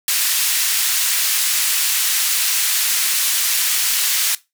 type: band-pass noise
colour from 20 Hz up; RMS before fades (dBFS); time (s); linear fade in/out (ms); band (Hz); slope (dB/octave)
white; -18; 0.08-4.35; 2; 1800 to 15000; 12
effects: noise-tail reverb RT60 0.2 s tail -18 dB re dry